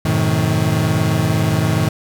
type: chord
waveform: 35% pulse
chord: F# diminished seventh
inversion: none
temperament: equal with one note detuned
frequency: 92.5 / 110 / 130.81 / 158.74 Hz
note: F#2 / A2 / C3 / Eb3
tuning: 0 / 0 / 0 / +35 cents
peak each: -22 / -17 / -21 / -16 dBFS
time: 0.05-1.89 s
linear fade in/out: 5 ms
effects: none